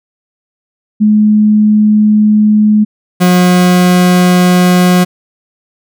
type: tone pair in turn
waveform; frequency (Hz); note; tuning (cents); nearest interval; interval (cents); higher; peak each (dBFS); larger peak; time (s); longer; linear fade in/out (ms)
sine / 40% pulse; 212.1 / 180.05; G#3 / F#3; +37 / -47; minor third; 284; first; -4; neither; 1-2.85 / 3.2-5.05; neither; 20
effects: none